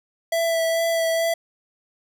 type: tone with vibrato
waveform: square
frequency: 661 Hz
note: E5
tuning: 5 cents sharp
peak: -20 dBFS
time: 0.32-1.34 s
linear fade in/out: 5 ms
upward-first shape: sine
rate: 2.3 Hz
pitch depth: 15 cents each way
effects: none